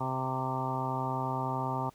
harmonic tone with a mistuned harmonic, 130.6 Hz, C3, 3 cents flat, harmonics 1 / 2 / 3 / 4 / 5 / 6 / 7 / 8 / 9, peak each -35 / -39 / -42 / -45 / -41 / -39 / -35 / -43 / -39 dBFS, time 0-1.9 s, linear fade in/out 10 ms, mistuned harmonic 8, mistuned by -15 cents, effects pink hiss -62 dBFS RMS until 1.94 s

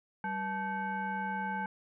sine tone with frequency modulation, 870 Hz, A5, 20 cents flat, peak -32 dBFS, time 0.24-1.66 s, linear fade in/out 2 ms, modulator 677 Hz, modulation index 1.1, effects none

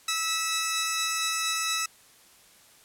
10% pulse tone pair together, 1304.1 / 1954 Hz, E6 / B6, -19 / -19 cents, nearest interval perfect fifth, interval 700 cents, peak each -19 / -23 dBFS, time 0.08-1.86 s, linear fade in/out 5 ms, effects white hiss -56 dBFS RMS until 2.84 s + low-pass 12000 Hz 12 dB/octave

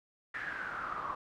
brown noise with band-pass filter sweep, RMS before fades -39 dBFS, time 0.34-1.15 s, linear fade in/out 5 ms, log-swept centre 1800 to 1100 Hz, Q 8.4, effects none

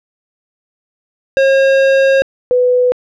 square / sine tone pair in turn, 540 / 497.2 Hz, C#5 / B4, -45 / +12 cents, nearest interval minor second, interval 143 cents, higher first, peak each -8 dBFS, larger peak neither, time 1.37-2.22 / 2.51-2.92 s, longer first, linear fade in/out 0 ms, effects low-pass 3000 Hz 12 dB/octave

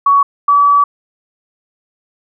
sine tone pair in turn, 1123 / 1145.9 Hz, C#6 / D6, +22 / -43 cents, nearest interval unison, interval 35 cents, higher second, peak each -6 dBFS, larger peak neither, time 0.06-0.23 / 0.48-0.84 s, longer second, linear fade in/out 5 ms, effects none

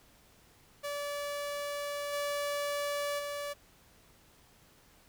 sawtooth tone with level steps, 577 Hz, D5, 31 cents flat, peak -31 / -28 / -32 dBFS, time 0.83-3.54 s, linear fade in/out 20 ms, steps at 2.12 / 3.18 s, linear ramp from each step 20 ms, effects pink hiss -62 dBFS RMS until 5.08 s

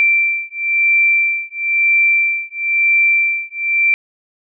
sine beating tone pair, 2349 / 2350 Hz, D7 / D7, 0 / +1 cents, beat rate 1 Hz, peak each -15 dBFS, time 0-3.94 s, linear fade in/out 0 ms, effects none

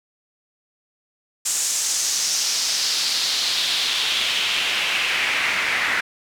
pink noise with band-pass filter sweep, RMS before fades -22 dBFS, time 1.45-6.01 s, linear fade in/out 10 ms, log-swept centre 7500 to 1900 Hz, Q 2.5, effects none

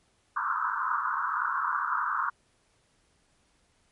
white band-pass noise, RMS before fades -29 dBFS, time 0.36-2.3 s, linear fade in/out 10 ms, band 960 to 1500 Hz, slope 96 dB/octave, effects pink hiss -68 dBFS RMS until 3.91 s + MP3 48 kbps

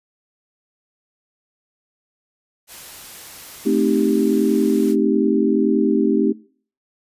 white noise, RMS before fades -38 dBFS, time 2.67-4.96 s, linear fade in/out 50 ms
sine chord, A half-diminished seventh, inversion none, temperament equal, 220 / 261.6 / 311.1 / 392 Hz, A3 / C4 / Eb4 / G4, 0 / 0 / 0 / 0 cents, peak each -20 dBFS, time 3.65-6.33 s, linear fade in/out 20 ms
effects noise-tail reverb RT60 0.5 s tail -23 dB re dry + resampled to 32000 Hz

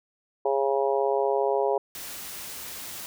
harmonic tone, 137.2 Hz, C#3, 17 cents flat, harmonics 3 / 4 / 5 / 6 / 7, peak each -25 / -27 / -29 / -31 / -32 dBFS, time 0.45-1.78 s, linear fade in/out 5 ms
white noise, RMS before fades -38 dBFS, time 1.95-3.06 s, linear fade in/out 0 ms
effects none

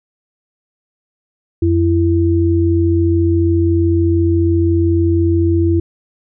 sine tone pair together, 88.6 / 334.5 Hz, F2 / E4, +25 / +25 cents, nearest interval octave + major seventh, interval 2300 cents, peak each -13 dBFS, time 1.62-5.8 s, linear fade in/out 5 ms, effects none

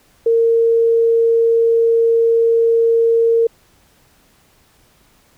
sine tone, 459.4 Hz, A#4, 25 cents flat, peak -10 dBFS, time 0.26-3.47 s, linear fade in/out 5 ms, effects pink hiss -54 dBFS RMS until 5.37 s

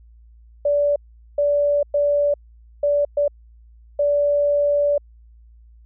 sine tone bursts at uneven times, 579 Hz, D5, 25 cents flat, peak -15 dBFS, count 6, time 0.65-0.96 / 1.38-1.83 / 1.94-2.34 / 2.83-3.05 / 3.17-3.28 / 3.99-4.98 s, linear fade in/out 5 ms, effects added 57 Hz sine -45 dBFS peak until 5.85 s

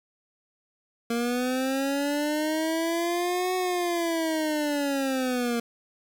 25% pulse linear two-way sweep, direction up then down, 231.9 to 370 to 232.7 Hz, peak -21 dBFS, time 1.1-5.6 s, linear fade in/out 5 ms, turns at 3.55 s, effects 9-bit

